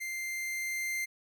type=tone with level ramp; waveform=45% pulse; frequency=2093 Hz; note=C7; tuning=in tune; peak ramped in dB=-35 to -31 dBFS; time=0-1.06 s; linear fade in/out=20 ms; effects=none